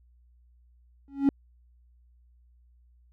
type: tone with exponential growth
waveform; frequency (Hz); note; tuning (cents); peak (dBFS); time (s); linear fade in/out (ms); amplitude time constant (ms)
triangle; 277.2; C#4; 0; -12; 1.08-1.29; 1; 45
effects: tanh soft clip ceiling -11 dBFS + added 60 Hz sine -57 dBFS peak until 3.12 s